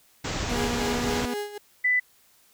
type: low-pass noise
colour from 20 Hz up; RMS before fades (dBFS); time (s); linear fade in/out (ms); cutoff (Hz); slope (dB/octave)
pink; -30; 0.24-1.26; 10; 7700; 96
type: tone with pitch glide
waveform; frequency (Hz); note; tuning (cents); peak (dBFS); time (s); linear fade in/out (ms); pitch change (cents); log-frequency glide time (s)
sawtooth; 240 to 244.2; B3 to B3; -49 to -19; -24; 0.49-1.34; 5; +30; 0.75-1.19
type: tone with tremolo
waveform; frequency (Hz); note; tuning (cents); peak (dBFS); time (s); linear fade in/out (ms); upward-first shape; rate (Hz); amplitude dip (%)
35% pulse; 413.3; G#4; -8; -26; 0.55-1.58; 5; sine; 3.9; 75
type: tone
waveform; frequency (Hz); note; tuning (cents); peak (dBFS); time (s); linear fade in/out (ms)
sine; 1994; B6; +16; -19; 1.84-2; 10
effects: white hiss -60 dBFS RMS until 2.53 s